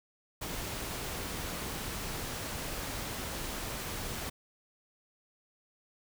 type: noise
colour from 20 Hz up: pink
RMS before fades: -38 dBFS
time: 0.41-4.3 s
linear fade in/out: 10 ms
effects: none